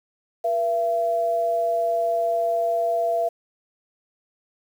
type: tone pair together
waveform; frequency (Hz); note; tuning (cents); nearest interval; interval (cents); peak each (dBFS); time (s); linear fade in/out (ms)
sine; 480 / 674.9; B4 / E5; -49 / +41; tritone; 590; -28 / -20; 0.44-3.29; 10
effects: 8-bit